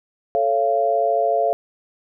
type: chord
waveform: sine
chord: A augmented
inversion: none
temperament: equal with one note detuned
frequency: 440 / 554.4 / 687.3 Hz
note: A4 / C#5 / E#5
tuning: 0 / 0 / -28 cents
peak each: -23 / -22 / -18 dBFS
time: 0.35-1.53 s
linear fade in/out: 0 ms
effects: none